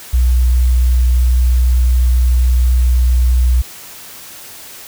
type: tone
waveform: sine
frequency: 61.74 Hz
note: B1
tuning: in tune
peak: -8 dBFS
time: 0.13-3.62 s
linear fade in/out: 10 ms
effects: white hiss -34 dBFS RMS until 4.87 s

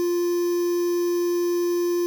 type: tone with quantisation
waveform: triangle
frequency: 349.2 Hz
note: F4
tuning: in tune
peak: -18 dBFS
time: 0-2.06 s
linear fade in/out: 0 ms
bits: 6
effects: none

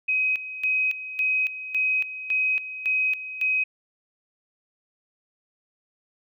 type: tone with tremolo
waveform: sine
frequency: 2527 Hz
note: D#7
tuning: 26 cents sharp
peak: -20 dBFS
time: 0.08-3.64 s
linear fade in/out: 10 ms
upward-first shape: square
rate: 1.8 Hz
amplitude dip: 75%
effects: none

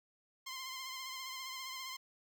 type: tone with vibrato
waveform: 10% pulse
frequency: 1046.5 Hz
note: C6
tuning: in tune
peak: -34 dBFS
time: 0.46-1.97 s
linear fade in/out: 10 ms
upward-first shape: triangle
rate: 15 Hz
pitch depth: 43 cents each way
effects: none

